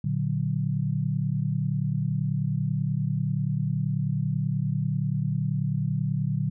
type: chord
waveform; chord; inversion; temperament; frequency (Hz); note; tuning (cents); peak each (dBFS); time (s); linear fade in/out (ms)
sine; Bb augmented; none; equal; 116.54 / 146.83 / 185; Bb2 / D3 / F#3; 0 / 0 / 0; -29 / -26 / -30; 0.04-6.5; 5
effects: none